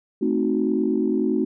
sine chord, A diminished seventh, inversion none, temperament equal, 220 / 261.6 / 311.1 / 370 Hz, A3 / C4 / Eb4 / Gb4, 0 / 0 / 0 / 0 cents, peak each -24 dBFS, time 0.21-1.45 s, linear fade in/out 10 ms, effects tanh soft clip ceiling -8 dBFS

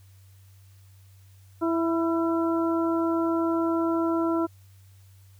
harmonic tone with a mistuned harmonic, 331 Hz, E4, 7 cents sharp, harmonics 1 / 2 / 3 / 4, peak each -23 / -31 / -33 / -33 dBFS, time 1.61-4.47 s, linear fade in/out 20 ms, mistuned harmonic 4, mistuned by +29 cents, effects added 96 Hz sine -50 dBFS peak until 5.39 s + white hiss -63 dBFS RMS until 5.39 s

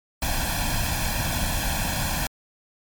pink noise with comb filter, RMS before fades -25 dBFS, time 0.22-2.27 s, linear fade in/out 2 ms, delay 1.2 ms, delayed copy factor +0.85, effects MP3 96 kbps

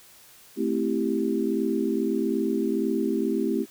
sine chord, A minor seventh, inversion none, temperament equal, 220 / 261.6 / 329.6 / 392 Hz, A3 / C4 / E4 / G4, 0 / 0 / 0 / 0 cents, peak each -28 dBFS, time 0.56-3.66 s, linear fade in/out 50 ms, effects white hiss -52 dBFS RMS until 3.7 s

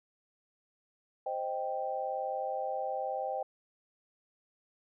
sine chord, C minor, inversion none, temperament equal, 523.3 / 622.3 / 784 Hz, C5 / Eb5 / G5, 0 / 0 / 0 cents, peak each -37 / -38 / -35 dBFS, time 1.26-3.43 s, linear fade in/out 5 ms, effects none

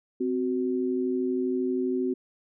sine tone pair together, 258.7 / 371.3 Hz, C4 / F#4, -19 / +6 cents, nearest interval tritone, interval 625 cents, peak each -27 dBFS, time 0.2-2.14 s, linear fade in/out 10 ms, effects none

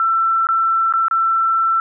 sine tone with dropouts, 1339 Hz, E6, 27 cents sharp, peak -13 dBFS, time 0-1.8 s, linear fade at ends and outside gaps 1 ms, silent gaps 0.47-0.488 / 0.925-0.937 / 1.083-1.111 s, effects none

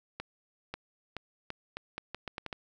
accelerating click train, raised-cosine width 0.3 ms, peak -21 dBFS, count 11, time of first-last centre 0.2-2.528 s, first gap 540 ms, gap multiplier 0.79, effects none

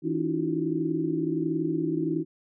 sine tone cluster, 161.2 / 281.8 / 318.6 / 340 / 371.2 Hz, E3 / C#4 / D#4 / F4 / F#4, -38 / +29 / +41 / -46 / +6 cents, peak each -32 / -32 / -28 / -32 / -34 dBFS, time 0.02-2.25 s, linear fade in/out 50 ms, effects none

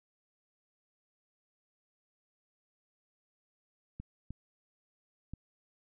clicks, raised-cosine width 5 ms, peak -29 dBFS, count 3, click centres 4 / 4.306 / 5.336 s, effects none

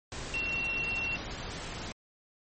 sine tone in noise, 2729 Hz, F7, 41 cents flat, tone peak -30 dBFS, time 0.34-1.16 s, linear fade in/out 0 ms, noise pink, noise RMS -39 dBFS, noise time 0.12-1.92 s, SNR +6 dB, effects MP3 32 kbps

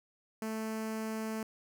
sawtooth tone with notch filter, 220 Hz, A3, in tune, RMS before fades -37 dBFS, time 0.42-1.43 s, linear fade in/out 2 ms, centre 3600 Hz, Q 1.7, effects none

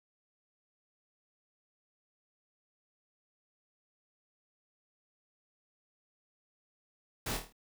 pink noise with echo, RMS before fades -36 dBFS, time 7.26-7.37 s, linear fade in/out 5 ms, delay 26 ms, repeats 6, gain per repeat -5 dB, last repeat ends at 7.526 s, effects none

